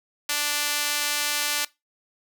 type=tone with high-pass filter; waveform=sawtooth; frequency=293.7 Hz; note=D4; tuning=in tune; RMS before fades=-26 dBFS; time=0.29-1.65 s; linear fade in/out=5 ms; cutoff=2100 Hz; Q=0.52; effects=noise-tail reverb RT60 0.2 s tail -20 dB re dry